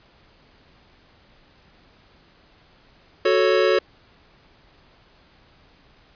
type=chord; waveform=square; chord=F# minor; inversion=none; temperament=equal; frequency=370 / 440 / 554.4 Hz; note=F#4 / A4 / C#5; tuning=0 / 0 / 0 cents; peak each=-21 dBFS; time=3.25-3.79 s; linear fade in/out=5 ms; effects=pink hiss -55 dBFS RMS until 6.15 s + resampled to 11025 Hz

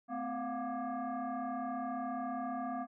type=tone with frequency modulation; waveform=sine; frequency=221.7 Hz; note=A3; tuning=13 cents sharp; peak=-35 dBFS; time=0.08-2.87 s; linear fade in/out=50 ms; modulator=478 Hz; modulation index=1.9; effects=none

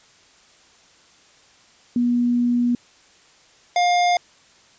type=tone pair in turn; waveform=sine / square; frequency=241.8 / 708 Hz; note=B3 / F5; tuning=-36 / +23 cents; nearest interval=octave + perfect fifth; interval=1859 cents; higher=second; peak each=-16 dBFS; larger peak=neither; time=1.96-2.75 / 3.76-4.17 s; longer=first; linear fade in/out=2 ms; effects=white hiss -53 dBFS RMS until 4.78 s + resampled to 16000 Hz

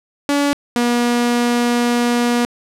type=tone pair in turn; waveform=sawtooth; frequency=285.6 / 240.2 Hz; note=D4 / B3; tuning=-48 / -48 cents; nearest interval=minor third; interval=300 cents; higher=first; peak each=-10 dBFS; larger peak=neither; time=0.29-0.53 / 0.76-2.45 s; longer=second; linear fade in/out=0 ms; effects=low-pass 11000 Hz 12 dB/octave

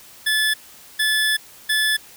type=tone bursts at uneven times; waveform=25% pulse; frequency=1730 Hz; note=A6; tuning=30 cents flat; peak=-13 dBFS; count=3; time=0.26-0.54 / 0.99-1.37 / 1.69-1.97 s; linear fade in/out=10 ms; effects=white hiss -45 dBFS RMS until 2.16 s

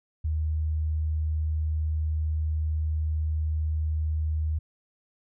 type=tone; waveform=sine; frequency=77.78 Hz; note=D#2; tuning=in tune; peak=-24 dBFS; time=0.24-4.59 s; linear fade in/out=10 ms; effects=none

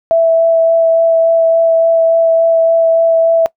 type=tone with vibrato; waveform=sine; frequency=659.3 Hz; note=E5; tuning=in tune; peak=-6 dBFS; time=0.11-3.46 s; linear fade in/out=0 ms; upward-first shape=sine; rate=3.5 Hz; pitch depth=9 cents each way; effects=noise-tail reverb RT60 0.1 s tail -22 dB re dry

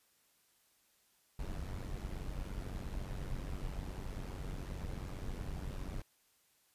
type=noise with amplitude modulation; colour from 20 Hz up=brown; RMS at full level=-38 dBFS; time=1.39-6.02 s; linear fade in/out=5 ms; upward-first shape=sine; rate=94.3 Hz; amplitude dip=70%; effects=white hiss -72 dBFS RMS until 6.74 s + resampled to 32000 Hz

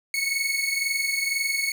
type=tone pair together; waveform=sawtooth; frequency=2195 / 2217 Hz; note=C#7 / C#7; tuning=-18 / 0 cents; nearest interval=unison; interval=18 cents; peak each=-23 dBFS; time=0.14-1.72 s; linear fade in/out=2 ms; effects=none

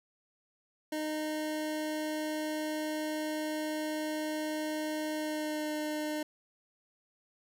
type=tone with pitch glide; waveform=25% pulse; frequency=307.9 to 304 Hz; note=D#4 to D#4; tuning=-18 to -40 cents; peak=-29 dBFS; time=0.92-6.23 s; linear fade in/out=5 ms; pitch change=-22 cents; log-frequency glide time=5.14-5.72 s; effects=none

